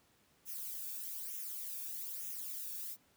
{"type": "noise with flanger", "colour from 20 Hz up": "violet", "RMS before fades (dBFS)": -43, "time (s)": [0.45, 2.97], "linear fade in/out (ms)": 50, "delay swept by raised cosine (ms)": [0.22, 1], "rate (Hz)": 1.1, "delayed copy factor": -0.65, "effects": ["pink hiss -70 dBFS RMS until 3.16 s", "high-pass 80 Hz 12 dB/octave"]}